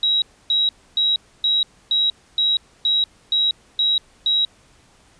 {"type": "tone bursts", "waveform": "sine", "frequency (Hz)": 3850, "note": "B7", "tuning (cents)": -45, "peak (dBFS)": -15, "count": 10, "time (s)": [0.03, 4.45], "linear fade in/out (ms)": 2, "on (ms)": 190, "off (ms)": 280, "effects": ["pink hiss -54 dBFS RMS until 5.19 s", "resampled to 22050 Hz"]}